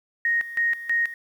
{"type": "tone with tremolo", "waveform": "sine", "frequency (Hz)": 1866, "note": "A#6", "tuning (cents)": 1, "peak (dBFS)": -19, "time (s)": [0.25, 1.14], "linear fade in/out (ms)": 2, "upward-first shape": "square", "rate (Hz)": 3.1, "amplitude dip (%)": 80, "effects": ["9-bit"]}